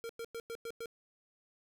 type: tone bursts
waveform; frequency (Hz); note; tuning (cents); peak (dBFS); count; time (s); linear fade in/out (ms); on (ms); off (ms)
square; 461.5; A#4; -17; -40; 6; 0.04-0.858; 0; 53; 100
effects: none